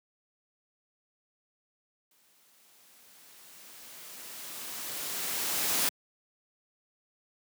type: noise with exponential growth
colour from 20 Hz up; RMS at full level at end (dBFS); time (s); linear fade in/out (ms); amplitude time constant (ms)
white; -27; 2.11-5.89; 2; 820
effects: high-pass 150 Hz 12 dB/octave